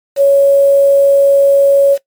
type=tone with quantisation; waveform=sine; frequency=557 Hz; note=C#5; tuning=8 cents sharp; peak=-4 dBFS; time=0.16-1.98 s; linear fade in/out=50 ms; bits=5; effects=noise-tail reverb RT60 0.1 s tail -18 dB re dry + MP3 96 kbps